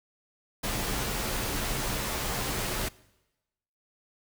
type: noise with comb filter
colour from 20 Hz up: pink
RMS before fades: -31 dBFS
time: 0.63-2.89 s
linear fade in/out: 10 ms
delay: 12 ms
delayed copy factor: -0.5
effects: noise-tail reverb RT60 1.0 s tail -22 dB re dry